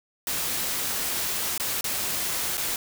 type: noise with dropouts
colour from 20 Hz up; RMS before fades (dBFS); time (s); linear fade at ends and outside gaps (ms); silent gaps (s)
white; -28; 0.27-2.76; 1; 1.578-1.598 / 1.81-1.842 / 2.571-2.578
effects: none